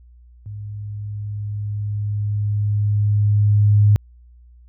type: tone with level ramp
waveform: sine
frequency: 103.83 Hz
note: G#2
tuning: in tune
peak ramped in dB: -29 to -9 dBFS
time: 0.46-3.96 s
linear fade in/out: 0 ms
effects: added 60 Hz sine -44 dBFS peak until 4.68 s